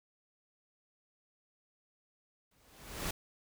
pink noise with exponential growth, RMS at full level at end -34 dBFS, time 2.51-3.11 s, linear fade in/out 5 ms, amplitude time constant 130 ms, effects none

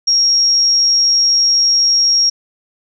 sine tone, 5588 Hz, F8, in tune, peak -9 dBFS, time 0.07-2.3 s, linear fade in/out 10 ms, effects none

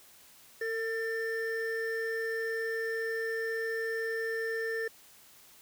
triangle tone pair together, 452.4 / 1789 Hz, A4 / A6, +48 / +28 cents, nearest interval 2 octaves, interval 2380 cents, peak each -31 / -33 dBFS, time 0.61-4.88 s, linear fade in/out 5 ms, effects white hiss -57 dBFS RMS until 5.61 s

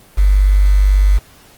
sine tone with quantisation, 49 Hz, G1, in tune, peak -7 dBFS, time 0.17-1.19 s, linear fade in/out 20 ms, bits 5, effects pink hiss -45 dBFS RMS until 1.57 s + Opus 24 kbps

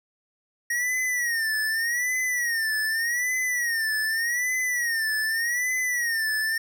square tone with vibrato, 1877 Hz, A#6, 11 cents sharp, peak -24 dBFS, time 0.7-6.58 s, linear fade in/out 5 ms, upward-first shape sine, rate 0.84 Hz, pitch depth 130 cents each way, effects none

